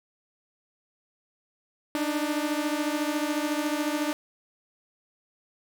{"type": "beating tone pair", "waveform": "sawtooth", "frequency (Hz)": [293.7, 307.7], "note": ["D4", "D#4"], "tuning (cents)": [0, -19], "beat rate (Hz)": 14, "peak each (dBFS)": [-24, -26], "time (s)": [1.95, 4.13], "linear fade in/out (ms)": 0, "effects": []}